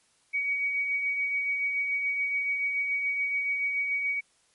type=tone with tremolo; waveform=sine; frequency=2257 Hz; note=C#7; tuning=31 cents sharp; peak=-24 dBFS; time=0.33-4.21 s; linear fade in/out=20 ms; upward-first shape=sine; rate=7 Hz; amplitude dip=35%; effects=white hiss -66 dBFS RMS until 4.54 s + MP3 48 kbps